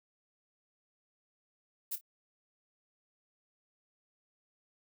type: noise with echo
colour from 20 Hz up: violet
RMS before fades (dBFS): -36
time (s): 1.91-1.96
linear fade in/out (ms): 10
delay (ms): 26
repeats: 2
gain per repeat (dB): -12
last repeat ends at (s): 2.012
effects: none